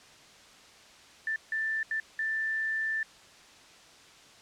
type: tone bursts at uneven times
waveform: sine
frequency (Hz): 1772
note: A6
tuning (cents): +12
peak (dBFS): -28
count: 4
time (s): 1.27-1.36 / 1.52-1.83 / 1.91-2 / 2.19-3.03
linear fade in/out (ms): 2
effects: white hiss -54 dBFS RMS until 4.41 s + low-pass 6000 Hz 12 dB/octave